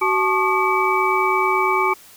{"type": "tone cluster", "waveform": "sine", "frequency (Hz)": [376.2, 872, 1097, 1206, 2288], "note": ["F#4", "A5", "C#6", "D6", "D7"], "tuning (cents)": [29, -16, -18, 46, -46], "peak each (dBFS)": -22, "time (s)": [0.01, 1.94], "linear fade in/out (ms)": 10, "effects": ["white hiss -46 dBFS RMS until 2.16 s"]}